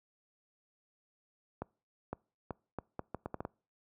accelerating click train, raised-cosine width 1 ms, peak -23 dBFS, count 10, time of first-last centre 1.62-3.451 s, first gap 510 ms, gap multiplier 0.74, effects noise-tail reverb RT60 0.4 s tail -26 dB re dry + high-pass 60 Hz 12 dB/octave

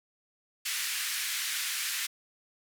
pink band-pass noise, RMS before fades -33 dBFS, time 0.65-2.07 s, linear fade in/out 10 ms, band 1700 to 15000 Hz, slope 24 dB/octave, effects none

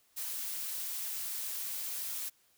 blue noise, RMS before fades -38 dBFS, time 0.16-2.3 s, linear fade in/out 20 ms, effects white hiss -69 dBFS RMS until 2.57 s

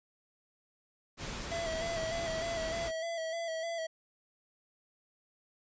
pink noise, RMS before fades -40 dBFS, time 1.17-2.92 s, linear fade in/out 50 ms
square tone with vibrato, 659.3 Hz, E5, in tune, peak -35 dBFS, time 1.51-3.87 s, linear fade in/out 10 ms, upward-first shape square, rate 3.3 Hz, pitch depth 34 cents each way
effects resampled to 16000 Hz

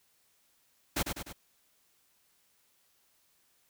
pink noise with echo, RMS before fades -30 dBFS, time 0.96-1.03 s, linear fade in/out 10 ms, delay 100 ms, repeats 3, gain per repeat -5 dB, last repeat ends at 1.33 s, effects white hiss -70 dBFS RMS until 3.69 s

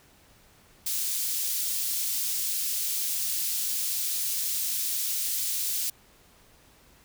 white high-pass noise, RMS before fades -29 dBFS, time 0.86-5.9 s, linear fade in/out 5 ms, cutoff 4100 Hz, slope 12 dB/octave, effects pink hiss -58 dBFS RMS until 7.04 s

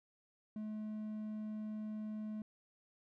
triangle tone, 214.4 Hz, A3, 45 cents flat, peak -38 dBFS, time 0.56-2.42 s, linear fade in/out 2 ms, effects none

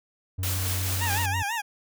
triangle tone with pitch glide, 92.5 to 93.14 Hz, F#2 to F#2, 0 to +12 cents, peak -25 dBFS, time 0.38-1.43 s, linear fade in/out 10 ms, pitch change +12 cents, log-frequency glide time 0.69-0.85 s
white noise with tremolo, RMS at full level -30 dBFS, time 0.43-1.26 s, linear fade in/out 2 ms, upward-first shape sine, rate 4.6 Hz, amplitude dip 25%
20% pulse tone with vibrato, 869 Hz, A5, 22 cents flat, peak -22 dBFS, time 1-1.62 s, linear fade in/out 20 ms, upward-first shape sine, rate 6 Hz, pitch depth 150 cents each way
effects none

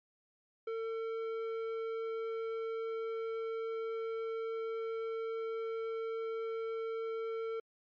sine tone with tanh clipping, 450.6 Hz, A4, 41 cents sharp, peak -37 dBFS, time 0.67-7.6 s, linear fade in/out 5 ms, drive 11 dB, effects MP3 48 kbps

